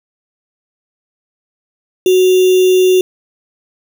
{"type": "tone with sample-and-hold", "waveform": "sine", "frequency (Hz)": 370, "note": "F#4", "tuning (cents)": 0, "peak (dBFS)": -6, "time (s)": [2.06, 3.01], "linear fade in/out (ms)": 2, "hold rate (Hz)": 3150, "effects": []}